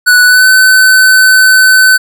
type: tone with pitch glide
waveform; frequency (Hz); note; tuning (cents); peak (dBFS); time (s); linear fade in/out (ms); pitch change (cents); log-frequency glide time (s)
square; 1480 to 1517.2; F#6 to F#6; 0 to +43; -3; 0.06-1.98; 20; +43; 0.24-0.47
effects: none